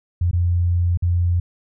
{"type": "tone with dropouts", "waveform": "sine", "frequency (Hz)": 87.4, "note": "F2", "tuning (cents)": 2, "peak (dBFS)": -15, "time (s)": [0.21, 1.4], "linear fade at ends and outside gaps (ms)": 5, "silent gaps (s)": [[0.312, 0.331], [0.974, 1.023]], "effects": []}